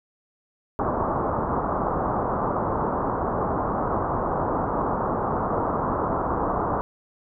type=low-pass noise; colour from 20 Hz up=white; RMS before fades=-25 dBFS; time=0.79-6.81 s; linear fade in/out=0 ms; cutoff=1200 Hz; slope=48 dB/octave; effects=none